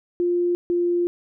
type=tone pair in turn; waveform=sine; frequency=350.6 / 349 Hz; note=F4 / F4; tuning=+7 / -1 cents; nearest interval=unison; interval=8 cents; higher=first; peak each=-18 dBFS; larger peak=neither; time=0.2-0.55 / 0.7-1.07 s; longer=second; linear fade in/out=0 ms; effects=none